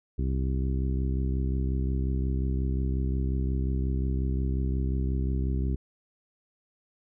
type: harmonic tone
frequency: 65.6 Hz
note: C2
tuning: 5 cents sharp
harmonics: 1 / 2 / 3 / 4 / 5 / 6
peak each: -26 / -32 / -36 / -38 / -40 / -42 dBFS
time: 0.18-5.76 s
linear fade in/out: 10 ms
effects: none